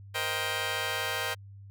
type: chord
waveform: 10% pulse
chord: C minor seventh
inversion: third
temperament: just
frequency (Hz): 470.9 / 523.3 / 627.9 / 784.9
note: Bb4 / C5 / Eb5 / G5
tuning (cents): +18 / 0 / +16 / +2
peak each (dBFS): -28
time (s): 0.14-1.35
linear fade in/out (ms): 20
effects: added 99 Hz sine -45 dBFS peak until 1.7 s